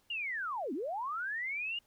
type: linear two-way sweep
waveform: sine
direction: down then up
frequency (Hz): 2888 to 238.4 to 2888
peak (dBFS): -34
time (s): 0.1-1.79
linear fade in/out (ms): 5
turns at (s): 0.73
effects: pink hiss -71 dBFS RMS until 1.86 s